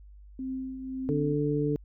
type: tone with tremolo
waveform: sine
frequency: 261.6 Hz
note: C4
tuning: in tune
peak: -30 dBFS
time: 0.39-1.34 s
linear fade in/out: 2 ms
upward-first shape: triangle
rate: 1.9 Hz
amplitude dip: 55%
type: harmonic tone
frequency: 146.83 Hz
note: D3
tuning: in tune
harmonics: 1 / 2 / 3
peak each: -29 / -29 / -29 dBFS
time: 1.09-1.76 s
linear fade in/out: 0 ms
effects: added 50 Hz sine -47 dBFS peak until 1.84 s